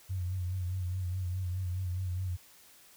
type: tone with vibrato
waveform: sine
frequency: 91.4 Hz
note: F#2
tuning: 21 cents flat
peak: -31 dBFS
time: 0.09-2.37 s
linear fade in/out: 20 ms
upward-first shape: sine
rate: 4.8 Hz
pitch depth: 55 cents each way
effects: white hiss -58 dBFS RMS until 2.96 s